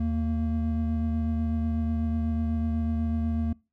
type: tone pair together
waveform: triangle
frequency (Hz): 79 / 228.9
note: D#2 / A#3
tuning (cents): +27 / -31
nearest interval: octave + tritone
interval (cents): 1842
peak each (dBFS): -25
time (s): 0-3.53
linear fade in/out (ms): 5
effects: noise-tail reverb RT60 0.3 s tail -24 dB re dry